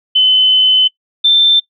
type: tone pair in turn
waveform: sine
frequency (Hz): 3036 / 3560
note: F#7 / A7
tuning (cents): +44 / +20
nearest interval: minor third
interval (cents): 276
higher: second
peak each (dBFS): -6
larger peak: neither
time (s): 0.15-0.88 / 1.24-1.6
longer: first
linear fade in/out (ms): 10
effects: noise-tail reverb RT60 0.1 s tail -19 dB re dry